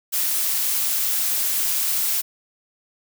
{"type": "noise", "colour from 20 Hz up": "blue", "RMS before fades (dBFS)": -22, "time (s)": [0.12, 2.22], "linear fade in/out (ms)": 20, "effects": []}